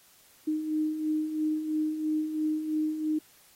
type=beating tone pair; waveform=sine; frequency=306.6 / 309.6 Hz; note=D#4 / D#4; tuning=-25 / -9 cents; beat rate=3 Hz; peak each=-35 / -27 dBFS; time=0.47-3.19 s; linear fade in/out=10 ms; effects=white hiss -59 dBFS RMS until 3.55 s + AAC 48 kbps